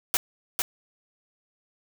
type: noise with echo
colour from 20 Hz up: white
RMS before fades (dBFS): -23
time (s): 0.14-0.17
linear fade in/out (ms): 0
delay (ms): 450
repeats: 1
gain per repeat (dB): -3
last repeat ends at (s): 0.62
effects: none